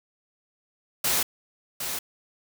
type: noise with echo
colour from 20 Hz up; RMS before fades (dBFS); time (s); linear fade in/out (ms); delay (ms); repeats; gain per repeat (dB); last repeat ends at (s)
white; -24; 1.04-1.23; 5; 760; 1; -7; 1.99
effects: none